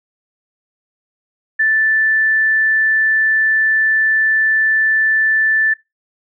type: tone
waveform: sine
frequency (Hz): 1760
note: A6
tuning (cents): 0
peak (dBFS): -11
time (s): 1.59-5.74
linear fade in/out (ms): 10
effects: noise-tail reverb RT60 0.2 s tail -21 dB re dry